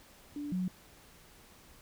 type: tone pair in turn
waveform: sine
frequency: 291.5 / 183.63 Hz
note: D4 / F#3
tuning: -13 / -13 cents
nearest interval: minor sixth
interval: 800 cents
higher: first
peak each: -36 / -30 dBFS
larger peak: second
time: 0.36-0.52 / 0.52-0.68 s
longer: neither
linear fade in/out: 2 ms
effects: pink hiss -58 dBFS RMS until 1.81 s